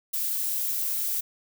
violet noise, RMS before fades -28 dBFS, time 0.13-1.21 s, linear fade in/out 10 ms, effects none

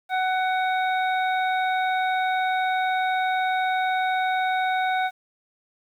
harmonic tone, 746 Hz, F#5, 14 cents sharp, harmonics 1 / 2 / 3 / 5, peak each -22 / -28 / -32 / -36 dBFS, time 0.09-5.11 s, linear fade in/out 50 ms, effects 9-bit

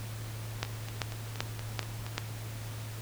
two click trains, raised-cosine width 0.2 ms, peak -12 / -23 dBFS, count 5 / 7, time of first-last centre 0.63-2.18 / 0.65-2.065 s, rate 2.58 / 4.24 Hz, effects added 110 Hz sine -38 dBFS peak until 3.01 s + pink hiss -46 dBFS RMS until 3.01 s

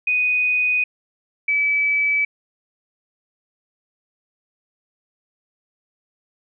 sine tone pair in turn, 2489 / 2297 Hz, D#7 / D7, 0 / -39 cents, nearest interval minor second, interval 139 cents, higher first, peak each -16 / -16 dBFS, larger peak neither, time 0.07-0.84 / 1.48-2.25 s, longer neither, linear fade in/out 5 ms, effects none

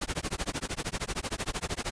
pink noise with tremolo, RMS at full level -30 dBFS, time 0.01-1.91 s, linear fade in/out 10 ms, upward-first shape sine, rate 13 Hz, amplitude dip 100%, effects resampled to 22050 Hz

